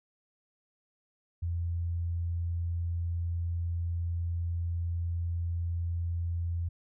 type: tone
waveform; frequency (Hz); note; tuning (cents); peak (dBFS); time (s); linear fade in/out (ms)
sine; 85.3; F2; -40; -29; 1.42-6.69; 10
effects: none